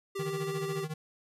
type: tone with vibrato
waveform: square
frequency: 392 Hz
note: G4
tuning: in tune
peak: -34 dBFS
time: 0.15-0.85 s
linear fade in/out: 10 ms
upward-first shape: square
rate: 19 Hz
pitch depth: 14 cents each way
type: tone with tremolo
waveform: square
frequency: 155.56 Hz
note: D#3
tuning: in tune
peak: -33 dBFS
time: 0.19-0.94 s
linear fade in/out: 5 ms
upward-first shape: sine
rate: 14 Hz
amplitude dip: 85%
effects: resampled to 32000 Hz